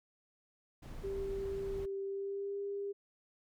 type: noise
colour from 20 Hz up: brown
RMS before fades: -45 dBFS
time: 0.82-1.86 s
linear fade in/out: 10 ms
type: tone with pitch glide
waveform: sine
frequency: 392 to 400.9 Hz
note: G4 to G4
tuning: 0 to +39 cents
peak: -36 dBFS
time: 1.03-2.93 s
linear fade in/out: 20 ms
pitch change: +39 cents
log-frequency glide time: 2.03-2.59 s
effects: none